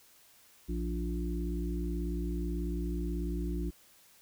harmonic tone, 58.27 Hz, A#1, in tune, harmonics 1 / 3 / 5 / 6, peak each -33 / -38 / -40 / -41 dBFS, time 0.68-3.71 s, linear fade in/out 20 ms, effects white hiss -61 dBFS RMS until 4.21 s

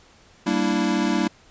square chord, E half-diminished seventh, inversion first, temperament equal, 196 / 233.1 / 293.7 / 329.6 Hz, G3 / Bb3 / D4 / E4, 0 / 0 / 0 / 0 cents, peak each -26 dBFS, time 0.46-1.28 s, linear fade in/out 10 ms, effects pink hiss -53 dBFS RMS until 1.5 s + resampled to 16000 Hz

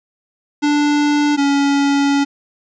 square tone pair in turn, 293.5 / 281.3 Hz, D4 / C#4, -1 / +26 cents, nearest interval minor second, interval 73 cents, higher first, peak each -13 dBFS, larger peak neither, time 0.62-1.37 / 1.37-2.25 s, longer second, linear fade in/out 20 ms, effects resampled to 16000 Hz + 8-bit

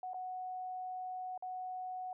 sine tone with dropouts, 739 Hz, F#5, 2 cents flat, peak -39 dBFS, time 0.03-2.13 s, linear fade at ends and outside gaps 2 ms, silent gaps 0.134-0.143 / 1.377-1.424 s, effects none

